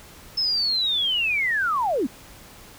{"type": "linear sweep", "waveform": "sine", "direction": "down", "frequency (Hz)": [5274, 210.9], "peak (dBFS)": -20, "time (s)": [0.37, 2.07], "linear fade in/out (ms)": 10, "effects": ["pink hiss -46 dBFS RMS until 2.78 s"]}